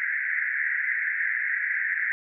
pink band-pass noise, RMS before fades -27 dBFS, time 0-2.12 s, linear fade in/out 0 ms, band 1600 to 2100 Hz, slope 96 dB/octave, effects none

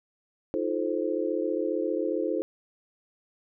sine chord, F dominant seventh, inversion third, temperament just, 314.3 / 349.2 / 436.5 / 523.8 Hz, Eb4 / F4 / A4 / C5, +18 / 0 / -14 / +2 cents, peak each -31 dBFS, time 0.54-2.42 s, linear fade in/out 0 ms, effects none

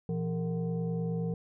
sine tone with frequency modulation, 169.3 Hz, E3, 46 cents sharp, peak -29 dBFS, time 0.09-1.34 s, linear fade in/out 2 ms, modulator 289 Hz, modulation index 0.89, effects none

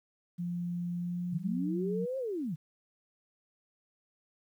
sine tone with pitch glide, 174.61 to 181.5 Hz, F3 to F#3, 0 to -33 cents, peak -32 dBFS, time 0.38-2.06 s, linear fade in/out 20 ms, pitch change +67 cents, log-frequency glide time 0.98-1.78 s
sine linear two-way sweep, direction up then down, 134.6 to 541 to 134.6 Hz, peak -32 dBFS, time 1.32-2.56 s, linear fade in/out 20 ms, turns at 2.18 s
effects 11-bit

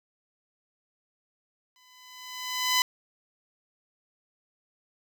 10% pulse tone with exponential growth, 1007 Hz, B5, 33 cents sharp, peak -11 dBFS, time 1.76-2.82 s, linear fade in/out 1 ms, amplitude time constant 230 ms, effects none

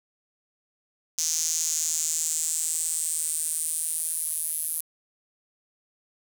square tone with high-pass filter sweep, 79.6 Hz, D#2, 40 cents sharp, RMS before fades -28 dBFS, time 1.18-4.81 s, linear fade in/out 5 ms, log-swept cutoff 6200 to 11000 Hz, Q 5.2, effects 8-bit

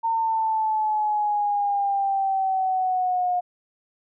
sine exponential sweep, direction down, 913 to 715 Hz, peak -20 dBFS, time 0.03-3.41 s, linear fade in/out 20 ms, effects none

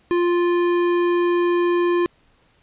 sine tone with tanh clipping, 349.2 Hz, F4, in tune, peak -18 dBFS, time 0.11-2.06 s, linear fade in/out 0 ms, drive 16 dB, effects pink hiss -59 dBFS RMS until 2.62 s + resampled to 8000 Hz

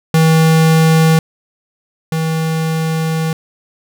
square tone pair in turn, 160.6 / 160.6 Hz, E3 / E3, -45 / -45 cents, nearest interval unison, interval 0 cents, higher neither, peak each -8 / -15 dBFS, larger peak first, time 0.14-1.19 / 2.12-3.33 s, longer second, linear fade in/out 2 ms, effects none

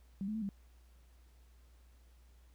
sine tone with pitch steps, 195 / 213.9 / 221.6 / 198.5 Hz, G3 / A3 / A3 / G3, -9 / -49 / +13 / +22 cents, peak -35 dBFS, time 0.21-0.49 s, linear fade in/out 0 ms, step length 70 ms, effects added 60 Hz sine -59 dBFS peak until 2.54 s + pink hiss -72 dBFS RMS until 2.54 s

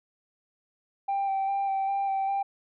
sine tone with vibrato, 784 Hz, G5, in tune, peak -23 dBFS, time 1.08-2.43 s, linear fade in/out 10 ms, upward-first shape square, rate 2.5 Hz, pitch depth 15 cents each way, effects tanh soft clip ceiling -23 dBFS

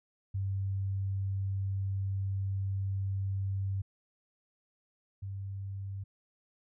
sine tone pair in turn, 97.3 / 97.92 Hz, G2 / G2, -12 / -1 cents, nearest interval unison, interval 11 cents, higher second, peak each -30 / -36 dBFS, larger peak first, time 0.34-3.82 / 5.22-6.04 s, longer first, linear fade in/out 10 ms, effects none

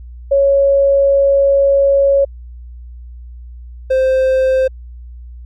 sine / triangle tone pair in turn, 554.4 / 522.9 Hz, C#5 / C5, 0 / -1 cents, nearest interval minor second, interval 101 cents, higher first, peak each -8 dBFS, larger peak neither, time 0.31-2.25 / 3.9-4.68 s, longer first, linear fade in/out 10 ms, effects added 60 Hz sine -30 dBFS peak until 5.45 s

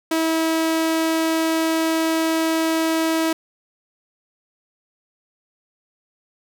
sawtooth tone, 323.5 Hz, E4, 32 cents flat, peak -14 dBFS, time 0.11-3.33 s, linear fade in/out 5 ms, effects none

